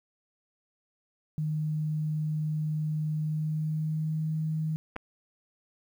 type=tone with pitch glide; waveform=sine; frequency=153.9 to 156.95 Hz; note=D#3 to D#3; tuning=-19 to +15 cents; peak=-27 dBFS; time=1.38-4.76 s; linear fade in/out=0 ms; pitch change=+34 cents; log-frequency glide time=3.16-4.29 s
type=clicks; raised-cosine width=0.5 ms; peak=-29 / -19 dBFS; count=2; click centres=4.96 / 4.964 s
effects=10-bit